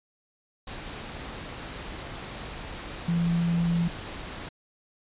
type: tone in noise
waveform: sine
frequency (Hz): 170.1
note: F3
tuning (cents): -45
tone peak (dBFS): -22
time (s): 3.08-3.88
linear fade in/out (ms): 5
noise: pink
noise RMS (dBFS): -38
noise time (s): 0.67-4.49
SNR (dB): +13
effects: resampled to 8000 Hz